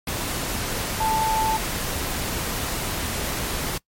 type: tone in noise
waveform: sine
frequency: 880 Hz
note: A5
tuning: in tune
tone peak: -20 dBFS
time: 1-1.57 s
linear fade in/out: 5 ms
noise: pink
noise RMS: -27 dBFS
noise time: 0.07-3.78 s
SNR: +4 dB
effects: noise-tail reverb RT60 0.1 s tail -23 dB re dry + MP3 64 kbps

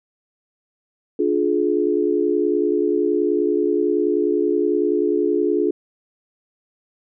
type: chord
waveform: sine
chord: D diminished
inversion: none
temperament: just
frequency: 293.7 / 352.4 / 422.9 Hz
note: D4 / F4 / Ab4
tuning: 0 / +16 / +31 cents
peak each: -22 / -20 / -20 dBFS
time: 1.19-5.71 s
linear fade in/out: 5 ms
effects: none

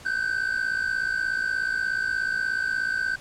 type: tone pair together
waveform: triangle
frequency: 1511.3 / 1568 Hz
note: F#6 / G6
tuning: +36 / 0 cents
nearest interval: minor second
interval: 64 cents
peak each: -25 dBFS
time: 0.05-3.16 s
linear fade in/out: 10 ms
effects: pink hiss -46 dBFS RMS until 3.2 s + low-pass 9000 Hz 12 dB/octave

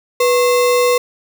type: tone with sample-and-hold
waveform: sine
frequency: 491.2 Hz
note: B4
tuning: 9 cents flat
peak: -10 dBFS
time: 0.2-0.98 s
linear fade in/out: 5 ms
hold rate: 1575 Hz
effects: none

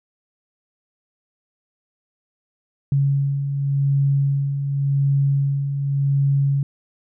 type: beating tone pair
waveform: sine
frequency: 138.59 / 139.48 Hz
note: C#3 / C#3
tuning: 0 / +11 cents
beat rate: 0.89 Hz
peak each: -26 / -17 dBFS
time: 2.92-6.63 s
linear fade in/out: 2 ms
effects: none

